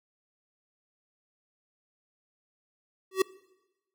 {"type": "tone with exponential growth", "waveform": "square", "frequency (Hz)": 380, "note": "F#4", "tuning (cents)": 46, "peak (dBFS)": -18, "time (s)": [3.11, 3.22], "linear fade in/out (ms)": 5, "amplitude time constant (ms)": 22, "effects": ["noise-tail reverb RT60 1.0 s tail -22 dB re dry"]}